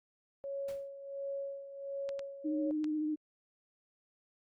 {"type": "tone with tremolo", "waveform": "sine", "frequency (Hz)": 554.4, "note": "C#5", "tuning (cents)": 0, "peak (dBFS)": -35, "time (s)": [0.44, 2.71], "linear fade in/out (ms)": 0, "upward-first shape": "sine", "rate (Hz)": 1.4, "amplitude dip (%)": 70}
{"type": "noise with exponential decay", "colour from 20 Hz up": "pink", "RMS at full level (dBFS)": -49, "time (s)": [0.68, 0.89], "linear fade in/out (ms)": 5, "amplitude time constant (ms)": 45}
{"type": "clicks", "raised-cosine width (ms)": 0.2, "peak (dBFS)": -29, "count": 3, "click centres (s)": [2.091, 2.193, 2.843]}
{"type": "tone with vibrato", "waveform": "sine", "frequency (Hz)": 306.1, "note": "D#4", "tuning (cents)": -28, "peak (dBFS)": -31, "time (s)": [2.44, 3.16], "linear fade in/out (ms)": 20, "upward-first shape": "triangle", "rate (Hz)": 14, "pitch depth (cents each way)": 29}
{"effects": ["Opus 48 kbps"]}